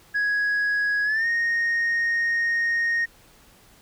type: tone with pitch glide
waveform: sine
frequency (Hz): 1665 to 1858.1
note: G#6 to A#6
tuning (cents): +4 to -6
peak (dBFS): -18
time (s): 0.14-3.06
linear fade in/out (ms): 20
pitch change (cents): +190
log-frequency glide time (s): 1.04-1.27
effects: tanh soft clip ceiling -19 dBFS + pink hiss -54 dBFS RMS until 3.81 s